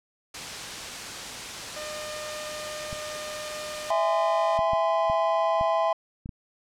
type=noise; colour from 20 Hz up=white; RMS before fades=-35 dBFS; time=0.34-3.91 s; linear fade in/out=5 ms
type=tone; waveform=sawtooth; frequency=607 Hz; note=D#5; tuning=43 cents flat; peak=-31 dBFS; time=1.76-4.58 s; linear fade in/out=5 ms
type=clicks; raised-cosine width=5 ms; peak=-24 dBFS; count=7; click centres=2.929 / 4.591 / 4.734 / 5.099 / 5.611 / 6.259 / 6.292 s
type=chord; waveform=triangle; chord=E augmented; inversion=none; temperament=just; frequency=659.3 / 824.1 / 1030.1 Hz; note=E5 / G#5 / B#5; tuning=0 / -14 / -27 cents; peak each=-22 / -26 / -25 dBFS; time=3.9-5.93 s; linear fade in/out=5 ms
effects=low-pass 7000 Hz 12 dB/octave